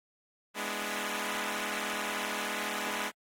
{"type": "chord", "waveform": "5% pulse", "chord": "E dominant seventh", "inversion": "first", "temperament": "equal", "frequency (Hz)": [207.7, 246.9, 293.7, 329.6], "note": ["G#3", "B3", "D4", "E4"], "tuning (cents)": [0, 0, 0, 0], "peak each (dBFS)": [-25, -28, -29, -31], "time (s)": [0.54, 3.12], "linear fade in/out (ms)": 50, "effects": ["AAC 48 kbps"]}